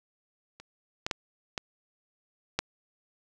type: clicks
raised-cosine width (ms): 0.2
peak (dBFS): -29 / -13 / -11 / -14 / -9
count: 5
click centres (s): 0.6 / 1.065 / 1.112 / 1.578 / 2.59
effects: none